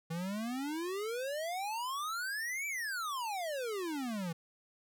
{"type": "exponential two-way sweep", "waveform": "square", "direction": "up then down", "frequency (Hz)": [160, 2349, 160], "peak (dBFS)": -36, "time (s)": [0.1, 4.33], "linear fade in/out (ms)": 10, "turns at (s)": 2.67, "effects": []}